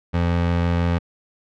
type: tone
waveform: 25% pulse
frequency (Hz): 86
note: F2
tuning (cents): -26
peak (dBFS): -14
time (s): 0.13-0.99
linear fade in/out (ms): 20
effects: low-pass 3000 Hz 12 dB/octave